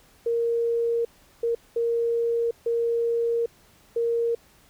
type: tone bursts at uneven times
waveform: sine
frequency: 466.2 Hz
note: A#4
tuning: in tune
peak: -21 dBFS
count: 5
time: 0.26-1.05 / 1.43-1.55 / 1.76-2.51 / 2.66-3.46 / 3.96-4.35 s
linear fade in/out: 5 ms
effects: pink hiss -57 dBFS RMS until 4.69 s